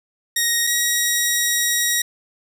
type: tone pair in turn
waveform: 10% pulse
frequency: 1875 / 1901.2 Hz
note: A#6 / A#6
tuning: +10 / +34 cents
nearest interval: unison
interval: 24 cents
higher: second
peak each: -8 dBFS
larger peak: neither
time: 0.36-0.67 / 0.67-2.02 s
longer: second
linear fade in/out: 5 ms
effects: none